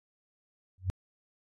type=tone with exponential growth; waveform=sine; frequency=92.5 Hz; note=F#2; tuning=in tune; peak=-23 dBFS; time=0.78-0.9 s; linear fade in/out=0 ms; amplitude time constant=25 ms; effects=resampled to 24000 Hz